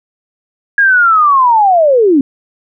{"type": "linear sweep", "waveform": "sine", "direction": "down", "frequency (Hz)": [1654, 257.1], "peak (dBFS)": -5, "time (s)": [0.78, 2.21], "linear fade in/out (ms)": 2, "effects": []}